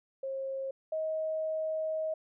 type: tone pair in turn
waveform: sine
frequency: 537 / 631.5 Hz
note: C5 / D#5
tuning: +45 / +26 cents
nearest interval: minor third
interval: 281 cents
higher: second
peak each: -33 / -30 dBFS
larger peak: second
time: 0.23-0.71 / 0.92-2.14 s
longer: second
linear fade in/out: 5 ms
effects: none